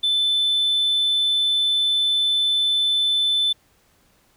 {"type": "tone", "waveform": "sine", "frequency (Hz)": 3520, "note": "A7", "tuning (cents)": 0, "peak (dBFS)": -15, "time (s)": [0.03, 3.53], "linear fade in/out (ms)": 10, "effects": ["tanh soft clip ceiling -15 dBFS", "pink hiss -60 dBFS RMS until 4.36 s"]}